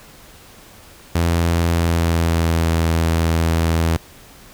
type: tone with pitch glide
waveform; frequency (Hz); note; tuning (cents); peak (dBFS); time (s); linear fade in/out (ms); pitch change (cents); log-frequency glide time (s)
sawtooth; 84.5 to 82.28; E2 to E2; +43 to -3; -11; 1.15-3.97; 5; -46; 1.63-2.73
effects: pink hiss -44 dBFS RMS until 4.53 s